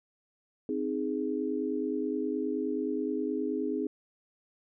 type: chord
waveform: sine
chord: Ab major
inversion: first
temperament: equal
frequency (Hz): 261.6 / 311.1 / 415.3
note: C4 / Eb4 / Ab4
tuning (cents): 0 / 0 / 0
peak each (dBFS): -33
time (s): 0.69-3.87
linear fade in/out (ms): 2
effects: none